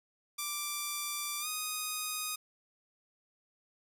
5% pulse tone with pitch glide, 1174.7 to 1244.6 Hz, D6 to D#6, 0 to 0 cents, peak -23 dBFS, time 0.38-2.36 s, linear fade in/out 10 ms, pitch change +100 cents, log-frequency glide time 1.4-1.47 s, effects none

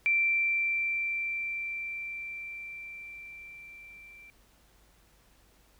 sine tone with level ramp, 2349 Hz, D7, in tune, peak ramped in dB -22 to -49 dBFS, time 0.06-4.3 s, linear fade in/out 0 ms, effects added 50 Hz sine -64 dBFS peak until 5.79 s + pink hiss -64 dBFS RMS until 5.79 s

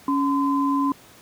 sine tone pair together, 279 / 1024 Hz, C#4 / C6, +11 / -38 cents, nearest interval octave + major seventh, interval 2251 cents, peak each -20 / -23 dBFS, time 0.08-0.92 s, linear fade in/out 2 ms, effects pink hiss -49 dBFS RMS until 1.21 s + high-pass 100 Hz 12 dB/octave

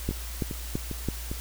two click trains, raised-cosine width 3 ms, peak -20 / -14 dBFS, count 4 / 4, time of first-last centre 0.11-1.315 / 0.09-1.087 s, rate 2.49 / 3.01 Hz, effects added 58 Hz sine -35 dBFS peak until 1.4 s + white hiss -41 dBFS RMS until 1.4 s

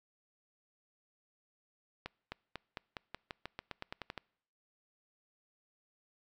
accelerating click train, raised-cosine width 0.3 ms, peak -24 dBFS, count 15, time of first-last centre 2.06-4.177 s, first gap 260 ms, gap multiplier 0.91, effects noise-tail reverb RT60 0.7 s tail -26 dB re dry

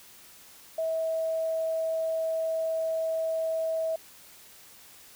sine tone, 647 Hz, E5, 32 cents flat, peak -26 dBFS, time 0.78-3.96 s, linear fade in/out 5 ms, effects white hiss -52 dBFS RMS until 5.15 s

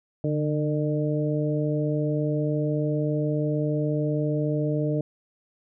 harmonic tone with a mistuned harmonic, 151.1 Hz, D3, 50 cents sharp, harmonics 1 / 2 / 3 / 4, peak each -25 / -28 / -30 / -31 dBFS, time 0.24-5.01 s, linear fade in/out 2 ms, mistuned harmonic 1, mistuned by -41 cents, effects none

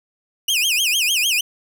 sawtooth tone with vibrato, 2800 Hz, F7, 4 cents sharp, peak -13 dBFS, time 0.48-1.41 s, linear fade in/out 5 ms, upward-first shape sine, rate 6.6 Hz, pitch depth 260 cents each way, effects none

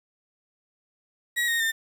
35% pulse tone with pitch steps, 1910 / 1856.7 / 1804.9 Hz, A#6 / A#6 / A6, +42 / -7 / +44 cents, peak -21 dBFS, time 1.36-1.72 s, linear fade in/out 20 ms, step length 120 ms, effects 9-bit

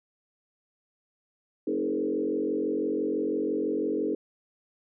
sine tone with frequency modulation, 366.5 Hz, F#4, 16 cents flat, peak -25 dBFS, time 1.67-4.15 s, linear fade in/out 5 ms, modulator 46 Hz, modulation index 2.3, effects none

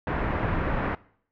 pink low-pass noise, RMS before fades -27 dBFS, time 0.07-0.95 s, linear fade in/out 2 ms, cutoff 2000 Hz, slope 24 dB/octave, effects noise-tail reverb RT60 0.6 s tail -21 dB re dry

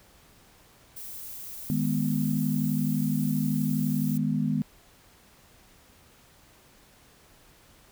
violet noise, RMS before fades -40 dBFS, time 0.96-4.18 s, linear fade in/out 10 ms
sine chord, G# minor, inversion second, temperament equal, 155.56 / 207.7 / 246.9 Hz, D#3 / G#3 / B3, 0 / 0 / 0 cents, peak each -28 dBFS, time 1.7-4.62 s, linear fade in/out 0 ms
effects pink hiss -57 dBFS RMS until 7.91 s

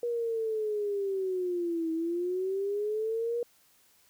sine linear two-way sweep, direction down then up, 480 to 321.6 to 480 Hz, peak -28 dBFS, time 0.03-3.43 s, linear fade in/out 2 ms, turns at 1.92 s, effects white hiss -64 dBFS RMS until 4.09 s

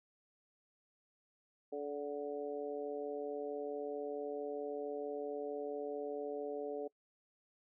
harmonic tone with a mistuned harmonic, 144.5 Hz, D3, 28 cents flat, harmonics 2 / 3 / 4 / 5, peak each -47 / -40 / -44 / -49 dBFS, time 1.72-6.88 s, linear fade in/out 10 ms, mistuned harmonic 5, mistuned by +32 cents, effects noise-tail reverb RT60 0.1 s tail -24 dB re dry

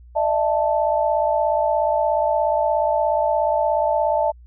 sine chord, D suspended second, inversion none, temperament equal with one note detuned, 602.4 / 659.3 / 880 Hz, D5 / E5 / A5, +44 / 0 / 0 cents, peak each -21 dBFS, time 0.15-4.32 s, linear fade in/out 20 ms, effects added 60 Hz sine -42 dBFS peak until 4.46 s

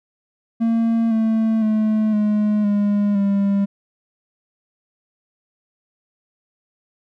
triangle tone with pitch steps, 228.3 / 222.2 / 216.2 / 210.4 / 204.8 / 199.32 Hz, A#3 / A3 / A3 / G#3 / G#3 / G3, -36 / +17 / -30 / +23 / -24 / +29 cents, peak -13 dBFS, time 0.6-3.66 s, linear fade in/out 20 ms, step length 510 ms, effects none

